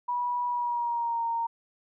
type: tone with pitch glide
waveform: sine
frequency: 974 to 925.2 Hz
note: B5 to A#5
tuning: -24 to -13 cents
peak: -26 dBFS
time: 0.08-1.47 s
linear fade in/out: 10 ms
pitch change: -89 cents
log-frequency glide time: 0.47-1.23 s
effects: none